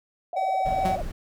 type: tone with vibrato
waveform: sine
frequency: 635 Hz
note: D#5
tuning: 35 cents sharp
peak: -29 dBFS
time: 0.33-1.02 s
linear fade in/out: 2 ms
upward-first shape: triangle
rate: 17 Hz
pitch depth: 280 cents each way
type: tone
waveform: triangle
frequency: 760 Hz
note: F#5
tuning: 46 cents sharp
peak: -21 dBFS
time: 0.36-0.96 s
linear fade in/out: 10 ms
type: noise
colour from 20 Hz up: brown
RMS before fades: -33 dBFS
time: 0.65-1.12 s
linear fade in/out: 10 ms
type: tone with exponential decay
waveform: sawtooth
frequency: 185 Hz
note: F#3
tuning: in tune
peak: -21 dBFS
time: 0.85-1.1 s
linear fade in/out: 5 ms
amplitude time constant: 53 ms
effects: none